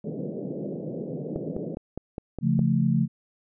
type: band-pass noise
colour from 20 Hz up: pink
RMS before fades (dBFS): -33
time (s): 0.04-1.75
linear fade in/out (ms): 5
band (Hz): 140 to 560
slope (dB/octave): 48
type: click train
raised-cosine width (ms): 2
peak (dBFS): -19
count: 7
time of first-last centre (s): 1.36-2.592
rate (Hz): 4.87
type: chord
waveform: sine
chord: Db augmented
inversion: none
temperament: equal with one note detuned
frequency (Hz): 138.59 / 171.71 / 220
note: Db3 / F3 / A3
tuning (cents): 0 / -29 / 0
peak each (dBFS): -24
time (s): 2.41-3.08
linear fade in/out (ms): 50
effects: none